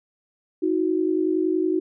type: tone pair together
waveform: sine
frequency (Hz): 317 / 367.7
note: D#4 / F#4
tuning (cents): +32 / -11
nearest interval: minor third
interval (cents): 257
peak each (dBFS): -22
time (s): 0.62-1.8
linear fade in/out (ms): 10
effects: none